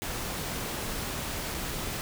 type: noise with dropouts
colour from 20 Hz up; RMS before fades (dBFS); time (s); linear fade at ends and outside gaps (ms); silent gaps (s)
pink; -34; 0.02-2.01; 0; 1.542-1.546
effects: none